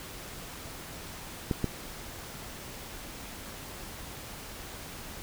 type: clicks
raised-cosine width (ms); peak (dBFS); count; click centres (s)
3; -14; 2; 1.512 / 1.643
effects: pink hiss -43 dBFS RMS until 5.22 s